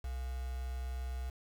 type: tone with quantisation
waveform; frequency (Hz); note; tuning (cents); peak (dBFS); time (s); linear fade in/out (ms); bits
sine; 63.4; B1; +46; -36; 0.04-1.3; 5; 8
effects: none